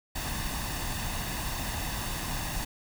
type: noise with comb filter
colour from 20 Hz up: pink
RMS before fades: -33 dBFS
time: 0.15-2.65 s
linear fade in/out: 10 ms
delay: 1.1 ms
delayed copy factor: +0.55
effects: none